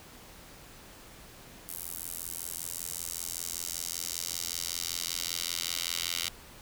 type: tone with high-pass filter sweep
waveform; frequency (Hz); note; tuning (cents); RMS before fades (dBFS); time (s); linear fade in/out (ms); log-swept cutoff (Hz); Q
10% pulse; 85.2; F2; -42; -36; 1.69-6.29; 0; 11000 to 3300; 1.2
effects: pink hiss -51 dBFS RMS until 6.61 s